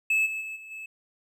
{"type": "tone with level steps", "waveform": "triangle", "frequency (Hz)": 2605, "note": "E7", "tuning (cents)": -21, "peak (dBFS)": [-19, -28, -32, -40, -35], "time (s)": [0.1, 0.86], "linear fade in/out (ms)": 5, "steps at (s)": [0.25, 0.4, 0.55, 0.7], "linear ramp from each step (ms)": 20, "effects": []}